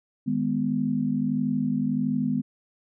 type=chord; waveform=sine; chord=G# minor; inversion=second; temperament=just; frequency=155.74 / 207.7 / 249.2 Hz; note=D#3 / G#3 / B3; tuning=+2 / 0 / +16 cents; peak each=-30 / -27 / -25 dBFS; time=0.26-2.42 s; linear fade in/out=20 ms; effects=none